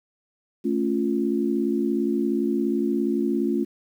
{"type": "chord", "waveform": "sine", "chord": "A augmented", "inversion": "none", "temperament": "equal", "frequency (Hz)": [220, 277.2, 349.2], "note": ["A3", "C#4", "E#4"], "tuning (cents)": [0, 0, 0], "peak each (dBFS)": -25, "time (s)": [0.64, 3.65], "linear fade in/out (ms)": 20, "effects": ["9-bit"]}